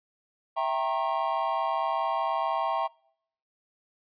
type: chord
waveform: triangle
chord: E diminished seventh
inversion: none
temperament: equal with one note detuned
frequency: 659.3 / 784 / 932.3 / 1082.2 Hz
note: E5 / G5 / Bb5 / Db6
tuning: 0 / 0 / 0 / -42 cents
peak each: -29 dBFS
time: 0.56-2.88 s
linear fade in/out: 20 ms
effects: noise-tail reverb RT60 0.7 s tail -26 dB re dry + resampled to 11025 Hz